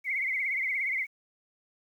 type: tone with vibrato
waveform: sine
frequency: 2135 Hz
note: C7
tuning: 34 cents sharp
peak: -27 dBFS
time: 0.04-1.07 s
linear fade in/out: 50 ms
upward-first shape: triangle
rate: 17 Hz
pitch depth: 120 cents each way
effects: 10-bit